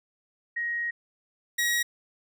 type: tone pair in turn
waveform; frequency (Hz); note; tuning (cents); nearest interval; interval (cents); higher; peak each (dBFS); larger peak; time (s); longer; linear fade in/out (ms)
sine / sawtooth; 1884 / 1901.5; A#6 / A#6; +18 / +34; unison; 16; second; -27 / -20; second; 0.56-0.91 / 1.58-1.83; first; 10
effects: none